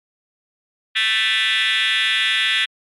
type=tone with frequency modulation; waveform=sine; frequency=2637 Hz; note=E7; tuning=in tune; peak=-13 dBFS; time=0.95-2.66 s; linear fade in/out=20 ms; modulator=219 Hz; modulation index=4.7; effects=tanh soft clip ceiling -14 dBFS + MP3 64 kbps